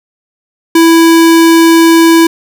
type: tone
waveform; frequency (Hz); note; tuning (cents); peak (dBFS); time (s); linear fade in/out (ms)
square; 330; E4; +2; -3; 0.75-2.27; 5
effects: none